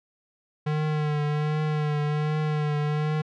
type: tone with vibrato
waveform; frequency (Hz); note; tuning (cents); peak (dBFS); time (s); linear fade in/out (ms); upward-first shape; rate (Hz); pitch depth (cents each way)
square; 150.9; D3; +47; -24; 0.66-3.22; 10; triangle; 1.3; 37
effects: low-pass 3000 Hz 12 dB/octave